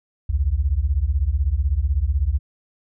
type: beating tone pair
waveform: sine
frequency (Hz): 61.74 / 77.74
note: B1 / D#2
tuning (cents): 0 / -1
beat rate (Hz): 16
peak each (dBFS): -20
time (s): 0.29-2.39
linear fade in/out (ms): 10
effects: none